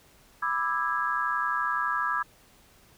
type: chord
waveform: sine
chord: E dominant seventh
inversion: second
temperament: just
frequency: 988.9 / 1186.7 / 1318.5 / 1648.1 Hz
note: B5 / D6 / E6 / G#6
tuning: +2 / +18 / 0 / -14 cents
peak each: -32 / -30 / -31 / -30 dBFS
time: 0.42-2.23 s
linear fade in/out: 10 ms
effects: pink hiss -58 dBFS RMS until 2.97 s